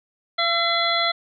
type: harmonic tone with a mistuned harmonic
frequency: 680 Hz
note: F5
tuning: 46 cents flat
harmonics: 1 / 2 / 3 / 5 / 6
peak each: -25 / -25 / -25 / -25 / -25 dBFS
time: 0.38-1.12 s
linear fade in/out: 10 ms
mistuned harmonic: 2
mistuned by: -17 cents
effects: none